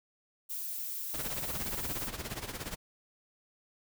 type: noise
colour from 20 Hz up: violet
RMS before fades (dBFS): -38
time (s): 0.49-2.09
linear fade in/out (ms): 20
type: noise with tremolo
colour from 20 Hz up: pink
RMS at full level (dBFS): -37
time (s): 1.13-2.76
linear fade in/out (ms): 20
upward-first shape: sine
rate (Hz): 17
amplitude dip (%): 75
effects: none